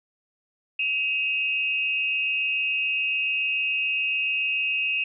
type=tone pair together; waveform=sine; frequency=2546 / 2773 Hz; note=D#7 / F7; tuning=+39 / -13 cents; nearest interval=minor second; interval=148 cents; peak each=-24 / -27 dBFS; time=0.79-5.04 s; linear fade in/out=5 ms; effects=none